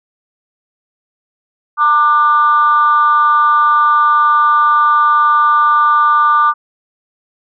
sine tone with amplitude modulation, 1190 Hz, D6, 22 cents sharp, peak -3 dBFS, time 1.77-6.54 s, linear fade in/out 50 ms, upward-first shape sine, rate 279 Hz, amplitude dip 80%, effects tanh soft clip ceiling 0 dBFS

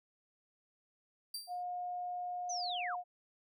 sawtooth tone with exponential decay, 4699 Hz, D8, in tune, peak -34 dBFS, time 1.34-1.63 s, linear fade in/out 5 ms, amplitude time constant 61 ms
sine tone, 716 Hz, F5, 43 cents sharp, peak -37 dBFS, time 1.47-3.04 s, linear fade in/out 50 ms
sine linear sweep, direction down, 6272 to 852 Hz, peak -38 dBFS, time 2.49-2.96 s, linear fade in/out 10 ms
effects none

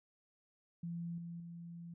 sine tone with level steps, 170 Hz, F3, 46 cents flat, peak -39 / -43 / -46 dBFS, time 0.83-1.94 s, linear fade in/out 5 ms, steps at 1.18 / 1.4 s, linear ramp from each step 2 ms, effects none

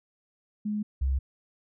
sine tone pair in turn, 210 / 66.7 Hz, G#3 / C2, +19 / +34 cents, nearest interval octave + minor sixth, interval 1985 cents, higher first, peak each -27 / -23 dBFS, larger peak second, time 0.65-0.83 / 1.01-1.19 s, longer neither, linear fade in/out 10 ms, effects none

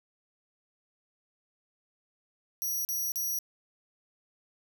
5% pulse tone bursts, 5790 Hz, F#8, 38 cents flat, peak -24 dBFS, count 3, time 2.62-3.388 s, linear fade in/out 0 ms, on 230 ms, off 39 ms, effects 11-bit

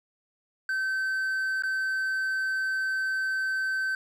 triangle tone with dropouts, 1542 Hz, G6, 29 cents flat, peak -24 dBFS, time 0.69-3.95 s, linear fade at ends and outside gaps 2 ms, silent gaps 1.623-1.635 s, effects none

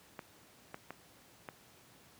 clicks, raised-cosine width 0.5 ms, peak -27 dBFS, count 4, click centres 0.192 / 0.744 / 0.906 / 1.488 s, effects pink hiss -61 dBFS RMS until 2.19 s + high-pass 100 Hz 12 dB/octave

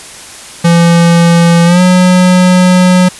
square tone with pitch glide, 169.9 to 182.09 Hz, F3 to F#3, -47 to -27 cents, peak -4 dBFS, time 0.64-3.09 s, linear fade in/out 10 ms, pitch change +120 cents, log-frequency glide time 1.65-1.81 s, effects white hiss -29 dBFS RMS until 3.19 s + resampled to 24000 Hz

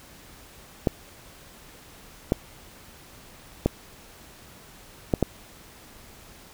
clicks, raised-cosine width 2 ms, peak -6 dBFS, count 5, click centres 0.872 / 2.321 / 3.66 / 5.138 / 5.227 s, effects pink hiss -49 dBFS RMS until 6.53 s

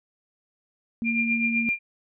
sine tone, 230 Hz, A#3, 23 cents flat, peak -25 dBFS, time 1.02-1.69 s, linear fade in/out 0 ms
sine tone with tremolo, 2392 Hz, D7, 31 cents sharp, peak -20 dBFS, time 1.04-1.79 s, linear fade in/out 50 ms, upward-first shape triangle, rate 7.9 Hz, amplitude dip 70%
effects none

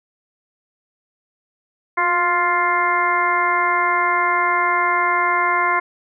harmonic tone with a mistuned harmonic, 350 Hz, F4, 4 cents sharp, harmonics 1 / 2 / 3 / 4 / 5 / 6, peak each -28 / -25 / -18 / -24 / -25 / -22 dBFS, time 1.97-5.8 s, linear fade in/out 10 ms, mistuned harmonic 1, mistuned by +43 cents, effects none

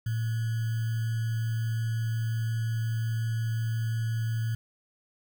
sine tone with sample-and-hold, 113.2 Hz, A2, 50 cents sharp, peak -26 dBFS, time 0.06-4.55 s, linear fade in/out 5 ms, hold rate 1575 Hz, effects none

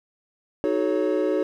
triangle chord, D# half-diminished seventh, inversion none, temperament equal with one note detuned, 311.1 / 370 / 429.7 / 554.4 Hz, D#4 / F#4 / A4 / C#5, 0 / 0 / -41 / 0 cents, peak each -24 dBFS, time 0.64-1.43 s, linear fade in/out 0 ms, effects none

